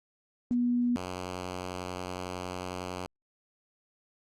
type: tone pair in turn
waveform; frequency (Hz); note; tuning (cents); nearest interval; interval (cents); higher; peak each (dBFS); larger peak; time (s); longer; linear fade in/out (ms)
sine / 5% pulse; 242.9 / 90.98; B3 / F#2; -29 / -29; octave + perfect fourth; 1700; first; -24; neither; 0.51-0.96 / 0.96-3.06; second; 0
effects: low-pass 9000 Hz 12 dB/octave + Opus 32 kbps